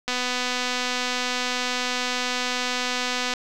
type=click train; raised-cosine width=0.2 ms; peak=-9 dBFS; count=812; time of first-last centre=0.08-3.337 s; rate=249 Hz; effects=none